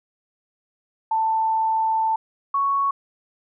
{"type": "tone pair in turn", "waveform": "sine", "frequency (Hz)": [887, 1111.1], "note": ["A5", "C#6"], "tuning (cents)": [14, 4], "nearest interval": "major third", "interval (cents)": 390, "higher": "second", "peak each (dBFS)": -18, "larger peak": "neither", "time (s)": [[1.11, 2.16], [2.54, 2.91]], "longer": "first", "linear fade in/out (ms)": 5, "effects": []}